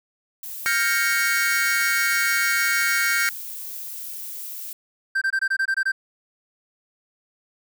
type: noise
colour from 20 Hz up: violet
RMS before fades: -34 dBFS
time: 0.43-4.73 s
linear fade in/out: 2 ms
type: chord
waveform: 45% pulse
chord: G half-diminished seventh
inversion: third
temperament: equal with one note detuned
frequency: 1396.9 / 1580.7 / 1864.7 / 2217 Hz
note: F6 / G6 / Bb6 / Db7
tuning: 0 / +14 / 0 / 0 cents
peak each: -25 dBFS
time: 0.66-3.29 s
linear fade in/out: 0 ms
type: tone bursts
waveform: triangle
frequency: 1568 Hz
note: G6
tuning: in tune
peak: -17 dBFS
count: 9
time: 5.15-5.92 s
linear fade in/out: 10 ms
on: 66 ms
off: 22 ms
effects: none

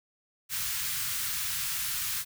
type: band-stop noise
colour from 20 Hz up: white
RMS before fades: -32 dBFS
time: 0.49-2.25 s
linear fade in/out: 50 ms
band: 160 to 1200 Hz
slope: 24 dB/octave
effects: none

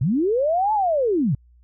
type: linear two-way sweep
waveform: sine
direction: up then down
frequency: 110 to 880 to 110 Hz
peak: -17 dBFS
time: 0.01-1.35 s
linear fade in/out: 5 ms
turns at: 0.73 s
effects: added 60 Hz sine -50 dBFS peak until 1.63 s

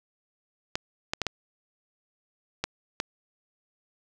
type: clicks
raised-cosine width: 0.2 ms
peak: -10 dBFS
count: 6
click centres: 0.755 / 1.135 / 1.217 / 1.267 / 2.64 / 3.001 s
effects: none

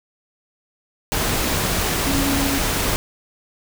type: tone in noise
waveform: sine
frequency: 277.2 Hz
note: C#4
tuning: in tune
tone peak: -21 dBFS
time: 2.07-2.58 s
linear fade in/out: 0 ms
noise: pink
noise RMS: -21 dBFS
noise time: 1.12-2.96 s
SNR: -3 dB
effects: none

